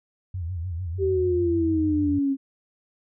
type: tone with vibrato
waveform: sine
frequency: 87.31 Hz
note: F2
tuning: in tune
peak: -27 dBFS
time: 0.34-2.19 s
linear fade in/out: 5 ms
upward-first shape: sine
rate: 6.7 Hz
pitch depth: 130 cents each way
type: exponential sweep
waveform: sine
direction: down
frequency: 392 to 269.1 Hz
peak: -20 dBFS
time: 0.98-2.37 s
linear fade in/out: 50 ms
effects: none